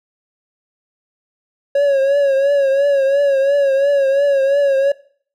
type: tone with vibrato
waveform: triangle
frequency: 554.4 Hz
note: C#5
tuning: in tune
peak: -9 dBFS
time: 1.75-4.92 s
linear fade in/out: 5 ms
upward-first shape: triangle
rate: 2.9 Hz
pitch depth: 67 cents each way
effects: noise-tail reverb RT60 0.5 s tail -20 dB re dry